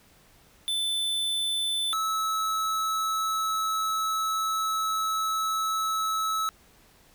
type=tone pair in turn; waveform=square; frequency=3520 / 1300.4 Hz; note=A7 / E6; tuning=0 / -24 cents; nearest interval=octave + perfect fourth; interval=1724 cents; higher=first; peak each=-26 dBFS; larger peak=neither; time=0.68-1.93 / 1.93-6.49 s; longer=second; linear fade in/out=0 ms; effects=pink hiss -58 dBFS RMS until 7.14 s